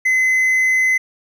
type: tone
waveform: triangle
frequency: 2040 Hz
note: C7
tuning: 44 cents flat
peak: -11 dBFS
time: 0.05-0.98 s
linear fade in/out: 10 ms
effects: none